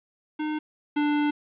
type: tone pair in turn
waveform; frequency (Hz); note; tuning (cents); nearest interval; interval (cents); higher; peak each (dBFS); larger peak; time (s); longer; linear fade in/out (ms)
square; 305.4 / 295; D#4 / D4; -32 / +8; minor second; 60; first; -27 / -22; second; 0.39-0.59 / 0.96-1.31; second; 10
effects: resampled to 8000 Hz + 9-bit